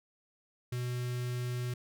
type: tone with notch filter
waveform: square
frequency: 123.47 Hz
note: B2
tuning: in tune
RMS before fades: -35 dBFS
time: 0.72-1.74 s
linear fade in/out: 5 ms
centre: 770 Hz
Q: 0.87
effects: none